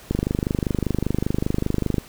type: click train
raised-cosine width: 3 ms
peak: -8 dBFS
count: 48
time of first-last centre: 0.11-1.983 s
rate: 25.1 Hz
effects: pink hiss -45 dBFS RMS until 2.08 s